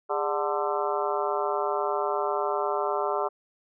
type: harmonic tone with a mistuned harmonic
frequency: 148.1 Hz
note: D3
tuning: 15 cents sharp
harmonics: 3 / 4 / 5 / 6 / 7 / 8 / 9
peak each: -30 / -31 / -32 / -33 / -33 / -34 / -35 dBFS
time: 0.09-3.29 s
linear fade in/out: 20 ms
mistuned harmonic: 3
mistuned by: -140 cents
effects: none